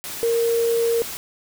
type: tone in noise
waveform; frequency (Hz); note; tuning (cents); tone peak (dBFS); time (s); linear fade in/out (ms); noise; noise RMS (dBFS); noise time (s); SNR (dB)
sine; 463.9; A#4; -8; -17; 0.23-1.02; 0; white; -32; 0.04-1.17; +12
effects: none